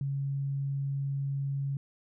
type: tone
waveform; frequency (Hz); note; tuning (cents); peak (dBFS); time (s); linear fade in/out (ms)
sine; 138.59; C#3; 0; -29; 0.01-1.77; 2
effects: none